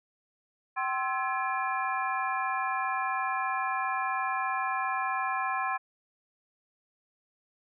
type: tone cluster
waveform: sine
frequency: 769 / 1054 / 1319 / 1698 / 2396 Hz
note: G5 / C6 / E6 / G#6 / D7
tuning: -33 / +12 / +1 / +38 / +34 cents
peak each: -33 / -31 / -37 / -35 / -39 dBFS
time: 0.76-5.78 s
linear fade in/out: 20 ms
effects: none